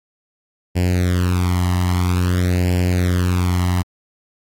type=tone with flanger; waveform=sawtooth; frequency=89.8 Hz; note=F2; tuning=49 cents sharp; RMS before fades=-17 dBFS; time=0.75-3.83 s; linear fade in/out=20 ms; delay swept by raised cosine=0.4 to 1.01 ms; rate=0.5 Hz; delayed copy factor=+0.9; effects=AAC 48 kbps